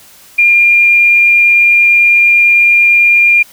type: tone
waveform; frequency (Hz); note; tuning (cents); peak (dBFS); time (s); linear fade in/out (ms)
sine; 2403; D7; +39; -4; 0.38-3.43; 10
effects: white hiss -40 dBFS RMS until 3.52 s